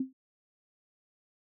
sine tone with exponential decay, 262.1 Hz, C4, 3 cents sharp, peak -25 dBFS, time 0-0.13 s, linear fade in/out 5 ms, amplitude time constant 28 ms, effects none

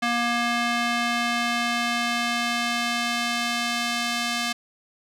square tone with band-pass filter sweep, 237.3 Hz, A#3, 31 cents sharp, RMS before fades -25 dBFS, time 0.02-4.53 s, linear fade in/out 10 ms, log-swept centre 2000 to 3700 Hz, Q 0.73, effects none

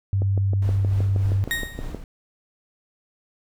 sine tone, 98 Hz, G2, in tune, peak -18 dBFS, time 0.13-1.44 s, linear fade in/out 0 ms
click train, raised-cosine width 2 ms, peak -17 dBFS, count 12, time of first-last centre 0.22-1.947 s, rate 6.37 Hz
brown noise with tremolo, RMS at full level -32 dBFS, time 0.62-2.04 s, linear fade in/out 2 ms, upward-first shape sine, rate 3.4 Hz, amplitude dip 55%
35% pulse tone with exponential decay, 1864.7 Hz, A#6, in tune, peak -18 dBFS, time 1.51-1.92 s, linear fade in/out 0 ms, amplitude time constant 88 ms
effects none

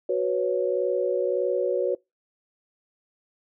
sine chord, F# suspended fourth, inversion none, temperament just, 370 / 493.3 / 555 Hz, F#4 / B4 / C#5, 0 / -2 / +2 cents, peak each -26 dBFS, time 0.09-1.95 s, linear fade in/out 5 ms, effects noise-tail reverb RT60 0.2 s tail -24 dB re dry

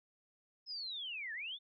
sine linear two-way sweep, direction down then up, 5210 to 1690 to 3628 Hz, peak -40 dBFS, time 0.66-1.59 s, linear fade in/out 50 ms, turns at 1.33 s, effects none

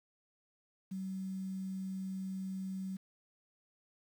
sine tone with quantisation, 190 Hz, F#3, 46 cents sharp, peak -37 dBFS, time 0.91-2.97 s, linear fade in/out 10 ms, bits 10, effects none

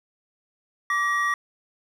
triangle tone pair together, 1164.2 / 1896 Hz, D6 / A#6, -15 / +29 cents, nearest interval minor sixth, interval 844 cents, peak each -22 dBFS, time 0.9-1.34 s, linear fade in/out 2 ms, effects none

